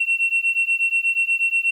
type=beating tone pair; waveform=sine; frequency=2715 / 2723.3 Hz; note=F7 / F7; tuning=-50 / -44 cents; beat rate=8.3 Hz; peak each=-19 dBFS; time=0-1.71 s; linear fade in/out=10 ms; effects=tanh soft clip ceiling -13 dBFS + 9-bit